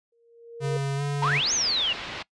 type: tone with exponential growth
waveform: sine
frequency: 466.2 Hz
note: A#4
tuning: in tune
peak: -25 dBFS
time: 0.12-0.77 s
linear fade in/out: 5 ms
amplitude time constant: 140 ms
type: tone with pitch glide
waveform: square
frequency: 138.59 to 142.98 Hz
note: C#3 to D3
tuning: 0 to -46 cents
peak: -26 dBFS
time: 0.6-1.42 s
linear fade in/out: 50 ms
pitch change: +54 cents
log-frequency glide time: 0.96-1.02 s
type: low-pass noise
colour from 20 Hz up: white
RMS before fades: -36 dBFS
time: 1.22-2.23 s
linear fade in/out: 10 ms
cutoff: 3800 Hz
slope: 24 dB/octave
type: exponential two-way sweep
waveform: sine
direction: up then down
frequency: 874 to 6645 to 2722 Hz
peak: -22 dBFS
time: 1.22-1.93 s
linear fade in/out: 5 ms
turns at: 1.53 s
effects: noise-tail reverb RT60 0.1 s tail -22 dB re dry + resampled to 22050 Hz